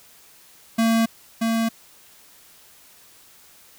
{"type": "tone with echo", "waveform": "square", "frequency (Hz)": 226.8, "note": "A#3", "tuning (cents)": -47, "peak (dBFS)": -17, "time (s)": [0.78, 1.06], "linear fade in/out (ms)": 10, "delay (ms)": 630, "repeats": 1, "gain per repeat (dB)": -3, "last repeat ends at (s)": 1.69, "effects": ["white hiss -51 dBFS RMS until 3.78 s"]}